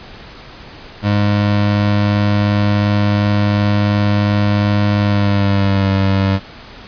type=tone with pitch glide; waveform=25% pulse; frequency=102.8 to 97.25 Hz; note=G#2 to G2; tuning=-17 to -13 cents; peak=-8 dBFS; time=1.02-6.4 s; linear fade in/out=50 ms; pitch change=-96 cents; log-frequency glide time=4.99-5.91 s; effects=pink hiss -36 dBFS RMS until 6.87 s + resampled to 11025 Hz